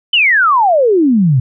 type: exponential sweep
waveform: sine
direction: down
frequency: 3089 to 120.1 Hz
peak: -7 dBFS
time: 0.13-1.4 s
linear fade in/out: 5 ms
effects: none

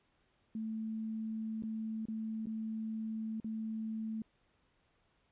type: tone with dropouts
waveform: sine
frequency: 220.4 Hz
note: A3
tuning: 3 cents sharp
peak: -36 dBFS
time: 0.55-4.22 s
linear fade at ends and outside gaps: 2 ms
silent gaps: 1.624-1.635 / 2.055-2.084 / 2.458-2.469 / 3.401-3.444 s
effects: pink hiss -74 dBFS RMS until 5.31 s + resampled to 8000 Hz

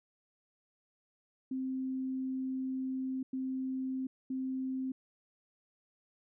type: tone bursts at uneven times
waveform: sine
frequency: 261.6 Hz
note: C4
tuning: in tune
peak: -33 dBFS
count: 3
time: 1.51-3.23 / 3.33-4.07 / 4.3-4.92 s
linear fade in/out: 5 ms
effects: none

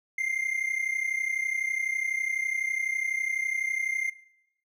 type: tone pair together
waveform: triangle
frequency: 2093 / 2125 Hz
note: C7 / C7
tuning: 0 / +26 cents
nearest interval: unison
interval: 26 cents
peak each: -26 / -30 dBFS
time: 0.18-4.1 s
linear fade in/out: 5 ms
effects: noise-tail reverb RT60 0.8 s tail -19 dB re dry

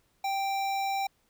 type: tone with notch filter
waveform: square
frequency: 784 Hz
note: G5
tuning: in tune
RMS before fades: -30 dBFS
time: 0.24-1.07 s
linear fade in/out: 5 ms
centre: 10000 Hz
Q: 1.3
effects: pink hiss -70 dBFS RMS until 1.29 s

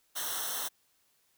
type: noise with comb filter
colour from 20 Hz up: white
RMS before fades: -35 dBFS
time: 0.15-0.69 s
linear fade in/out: 20 ms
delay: 0.42 ms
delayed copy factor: -1
effects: white hiss -71 dBFS RMS until 1.37 s

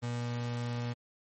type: tone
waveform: 35% pulse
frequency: 120 Hz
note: B2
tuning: 49 cents flat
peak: -31 dBFS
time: 0.02-0.94 s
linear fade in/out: 20 ms
effects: MP3 32 kbps

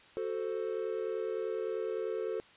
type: chord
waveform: triangle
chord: F# diminished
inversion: none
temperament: equal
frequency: 370 / 440 / 523.3 Hz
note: F#4 / A4 / C5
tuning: 0 / 0 / 0 cents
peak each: -36 / -33 / -38 dBFS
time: 0.17-2.4 s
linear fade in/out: 0 ms
effects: white hiss -58 dBFS RMS until 2.56 s + resampled to 8000 Hz

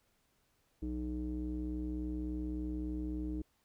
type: tone with low-pass filter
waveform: square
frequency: 61.74 Hz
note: B1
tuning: in tune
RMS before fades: -38 dBFS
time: 0.82-3.42 s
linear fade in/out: 5 ms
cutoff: 330 Hz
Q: 7.5
effects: pink hiss -75 dBFS RMS until 3.64 s

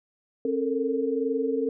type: tone cluster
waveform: sine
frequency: 268.7 / 437.2 / 459.2 Hz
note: C4 / A4 / A#4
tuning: +46 / -11 / -26 cents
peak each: -28 / -29 / -27 dBFS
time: 0.45-1.69 s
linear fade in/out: 2 ms
effects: none

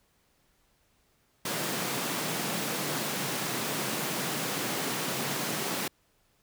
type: high-pass noise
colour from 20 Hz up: pink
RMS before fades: -32 dBFS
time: 1.45-5.88 s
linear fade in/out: 5 ms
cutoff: 130 Hz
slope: 48 dB/octave
effects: pink hiss -69 dBFS RMS until 6.42 s

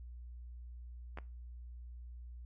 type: clicks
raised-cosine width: 0.5 ms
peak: -30 dBFS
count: 2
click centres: 1.174 / 1.186 s
effects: noise-tail reverb RT60 0.3 s tail -20 dB re dry + added 60 Hz sine -46 dBFS peak until 2.45 s

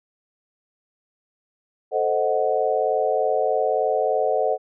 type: chord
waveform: sine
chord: A diminished seventh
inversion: none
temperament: equal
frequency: 440 / 523.3 / 622.3 / 740 Hz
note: A4 / C5 / Eb5 / Gb5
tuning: 0 / 0 / 0 / 0 cents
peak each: -24 dBFS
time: 1.91-4.58 s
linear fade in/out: 50 ms
effects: none

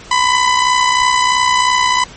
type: tone with amplitude modulation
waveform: sawtooth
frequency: 1000 Hz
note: B5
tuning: 21 cents sharp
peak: -4 dBFS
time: 0.11-2.04 s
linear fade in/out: 5 ms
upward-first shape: sine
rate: 63 Hz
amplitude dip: 55%
effects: pink hiss -36 dBFS RMS until 2.16 s + MP3 32 kbps

